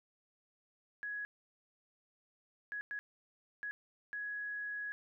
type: tone bursts at uneven times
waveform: sine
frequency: 1673 Hz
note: G#6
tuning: 12 cents sharp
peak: -38 dBFS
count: 5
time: 1.03-1.25 / 2.72-2.81 / 2.91-2.99 / 3.63-3.71 / 4.13-4.92 s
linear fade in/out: 0 ms
effects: none